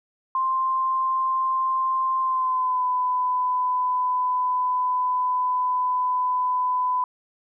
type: tone with pitch glide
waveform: sine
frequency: 1048 to 1002.4 Hz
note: C6 to B5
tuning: +2 to +25 cents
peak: -20 dBFS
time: 0.35-7.04 s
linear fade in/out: 2 ms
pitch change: -77 cents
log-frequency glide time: 2.21-2.85 s
effects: none